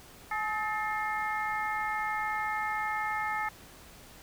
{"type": "harmonic tone with a mistuned harmonic", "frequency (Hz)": 426.6, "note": "G#4", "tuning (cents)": 46, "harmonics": [2, 3, 4, 5], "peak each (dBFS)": [-33, -35, -36, -37], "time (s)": [0.31, 3.49], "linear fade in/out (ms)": 5, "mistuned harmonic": 4, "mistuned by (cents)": 67, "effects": ["pink hiss -52 dBFS RMS until 4.22 s"]}